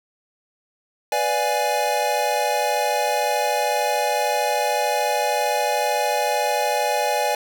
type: chord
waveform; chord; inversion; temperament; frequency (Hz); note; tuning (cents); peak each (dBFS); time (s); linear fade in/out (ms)
square; B diminished seventh; none; equal; 493.9 / 587.3 / 698.5 / 830.6; B4 / D5 / F5 / Ab5; 0 / 0 / 0 / 0; -28 / -25 / -29 / -23; 1.12-7.35; 2
effects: none